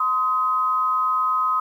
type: tone pair together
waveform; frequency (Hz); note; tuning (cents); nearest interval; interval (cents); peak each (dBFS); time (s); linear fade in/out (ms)
sine; 1033.9 / 1262; C6 / D#6; -21 / +24; minor third; 345; -24 / -19; 0-1.6; 5
effects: 9-bit